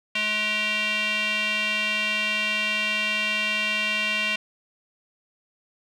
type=tone with band-pass filter; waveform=square; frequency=212.5 Hz; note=G#3; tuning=40 cents sharp; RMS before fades=-25 dBFS; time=0.15-4.36 s; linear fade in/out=5 ms; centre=2700 Hz; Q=4.3; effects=none